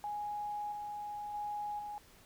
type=tone with level steps; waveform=sine; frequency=830.6 Hz; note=G#5; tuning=in tune; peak=-36 / -39 / -36 / -40 dBFS; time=0.04-1.98 s; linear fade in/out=0 ms; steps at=0.72 / 1.34 / 1.79 s; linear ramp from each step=2 ms; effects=pink hiss -61 dBFS RMS until 2.25 s